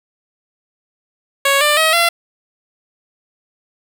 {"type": "tone with pitch steps", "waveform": "10% pulse", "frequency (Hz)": [554.4, 594.2, 636.8, 682.5], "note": ["C#5", "D5", "D#5", "F5"], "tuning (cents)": [0, 20, 40, -40], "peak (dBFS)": -3, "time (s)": [1.45, 2.09], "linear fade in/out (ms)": 5, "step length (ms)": 160, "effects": []}